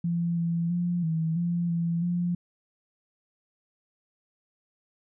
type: tone with pitch steps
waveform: sine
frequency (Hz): 170.5 / 168.6 / 174.9 / 161.5 / 172.4 / 168.8 / 175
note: F3 / E3 / F3 / E3 / F3 / E3 / F3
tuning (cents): -41 / +39 / +3 / -35 / -22 / +41 / +4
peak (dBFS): -24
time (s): 0.04-2.35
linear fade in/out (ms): 5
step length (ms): 330
effects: none